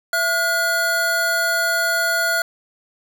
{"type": "tone pair together", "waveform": "square", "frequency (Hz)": [667, 1438], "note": ["E5", "F#6"], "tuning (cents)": [20, -50], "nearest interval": "octave + minor second", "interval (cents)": 1330, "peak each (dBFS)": [-24, -19], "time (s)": [0.13, 2.42], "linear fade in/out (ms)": 2, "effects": []}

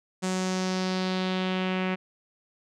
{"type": "tone with low-pass filter sweep", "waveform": "sawtooth", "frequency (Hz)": 185.9, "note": "F#3", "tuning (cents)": 8, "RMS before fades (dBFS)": -28, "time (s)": [0.22, 1.96], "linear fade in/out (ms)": 20, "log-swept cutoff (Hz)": [7700, 2400], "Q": 2.4, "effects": []}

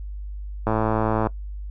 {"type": "click train", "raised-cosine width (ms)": 1, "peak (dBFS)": -8, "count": 67, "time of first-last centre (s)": [0.67, 1.27], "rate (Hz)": 110, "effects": ["noise-tail reverb RT60 0.1 s tail -20 dB re dry", "added 50 Hz sine -30 dBFS peak until 1.7 s"]}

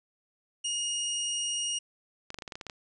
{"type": "tone", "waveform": "20% pulse", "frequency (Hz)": 2862, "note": "F7", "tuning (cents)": 42, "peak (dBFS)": -24, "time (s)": [0.64, 1.79], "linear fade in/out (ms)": 10}
{"type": "clicks", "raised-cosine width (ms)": 0.2, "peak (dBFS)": -22, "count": 10, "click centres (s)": [2.304, 2.344, 2.387, 2.422, 2.478, 2.522, 2.555, 2.612, 2.667, 2.698]}
{"effects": ["resampled to 22050 Hz"]}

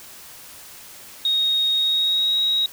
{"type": "tone with pitch glide", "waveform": "sine", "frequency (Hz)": [3739, 3807], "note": ["A#7", "A#7"], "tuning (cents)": [4, 36], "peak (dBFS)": -17, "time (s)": [1.25, 2.66], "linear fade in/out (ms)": 2, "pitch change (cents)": 32, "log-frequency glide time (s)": [1.72, 2.37], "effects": ["white hiss -42 dBFS RMS until 2.72 s"]}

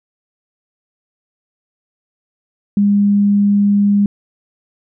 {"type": "tone", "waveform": "sine", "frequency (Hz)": 202.9, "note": "G#3", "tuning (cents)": -40, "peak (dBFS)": -9, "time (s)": [2.77, 4.06], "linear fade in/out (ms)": 2, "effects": []}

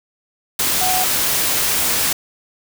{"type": "tone in noise", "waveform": "sine", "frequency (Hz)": 740, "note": "F#5", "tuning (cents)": 0, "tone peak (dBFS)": -19, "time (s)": [0.81, 1.04], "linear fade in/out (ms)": 5, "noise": "white", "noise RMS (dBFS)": -18, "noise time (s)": [0.59, 2.13], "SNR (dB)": -4, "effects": []}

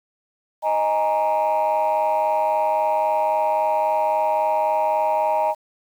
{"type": "chord", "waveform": "sine", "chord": "D# suspended fourth", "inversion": "none", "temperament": "just", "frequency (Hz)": [622.3, 829.7, 933.4], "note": ["D#5", "G#5", "A#5"], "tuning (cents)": [0, -2, 2], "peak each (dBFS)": [-20, -21, -20], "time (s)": [0.62, 5.55], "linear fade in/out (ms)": 50, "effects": ["tanh soft clip ceiling -13 dBFS", "8-bit"]}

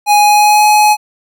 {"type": "tone with pitch glide", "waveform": "square", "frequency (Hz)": [830, 843.5], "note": ["G#5", "G#5"], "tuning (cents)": [-1, 27], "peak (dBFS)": -6, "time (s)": [0.06, 0.97], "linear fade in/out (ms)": 50, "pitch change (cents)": 28, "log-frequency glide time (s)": [0.17, 0.65], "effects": []}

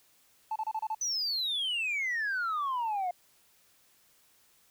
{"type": "tone bursts", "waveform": "triangle", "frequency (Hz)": 875, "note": "A5", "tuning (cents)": -10, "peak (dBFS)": -26, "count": 6, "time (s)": [0.51, 0.948], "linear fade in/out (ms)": 5, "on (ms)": 48, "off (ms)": 30}
{"type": "exponential sweep", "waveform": "sine", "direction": "down", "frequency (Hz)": [6090, 698.5], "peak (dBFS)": -27, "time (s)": [1.01, 3.11], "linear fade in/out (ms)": 5}
{"effects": ["tanh soft clip ceiling -27 dBFS", "white hiss -65 dBFS RMS until 4.7 s"]}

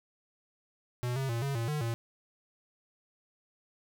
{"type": "tone with pitch steps", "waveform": "square", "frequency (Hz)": [122.9, 134.5, 116.5, 138.9, 115.6, 150.2, 115.8], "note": ["B2", "C3", "A#2", "C#3", "A#2", "D3", "A#2"], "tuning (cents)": [-8, 48, -1, 4, -14, 39, -11], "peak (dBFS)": -31, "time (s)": [1.03, 1.94], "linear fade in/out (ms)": 0, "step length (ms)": 130, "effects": []}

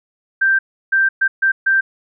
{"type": "tone bursts at uneven times", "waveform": "sine", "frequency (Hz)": 1570, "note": "G6", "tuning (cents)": 2, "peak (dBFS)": -11, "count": 5, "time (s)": [[0.41, 0.59], [0.92, 1.09], [1.21, 1.28], [1.42, 1.52], [1.66, 1.81]], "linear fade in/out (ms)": 10, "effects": []}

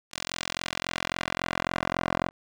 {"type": "tone with band-pass filter sweep", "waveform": "10% pulse", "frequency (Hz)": 43.65, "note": "F1", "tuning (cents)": 0, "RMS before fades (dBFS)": -31, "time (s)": [0.11, 2.31], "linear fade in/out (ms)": 50, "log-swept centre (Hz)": [5300, 920], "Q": 0.77, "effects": []}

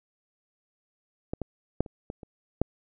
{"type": "clicks", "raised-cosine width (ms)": 2, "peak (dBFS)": [-17, -18, -10, -28, -22, -29, -9], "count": 7, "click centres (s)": [1.335, 1.417, 1.806, 1.862, 2.101, 2.232, 2.616], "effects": []}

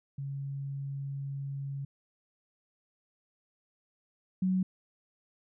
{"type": "tone pair in turn", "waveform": "sine", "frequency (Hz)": [138.59, 186.23], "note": ["C#3", "F#3"], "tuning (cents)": [0, 11], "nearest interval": "perfect fourth", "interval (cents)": 511, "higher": "second", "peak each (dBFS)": [-34, -25], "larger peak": "second", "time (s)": [[0.18, 1.85], [4.42, 4.63]], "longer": "first", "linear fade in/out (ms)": 5, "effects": []}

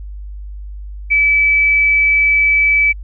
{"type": "tone", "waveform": "sine", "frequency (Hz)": 2301, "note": "D7", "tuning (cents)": -36, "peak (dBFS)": -9, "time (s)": [1.1, 2.93], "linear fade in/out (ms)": 20, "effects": ["added 50 Hz sine -26 dBFS peak until 3.03 s"]}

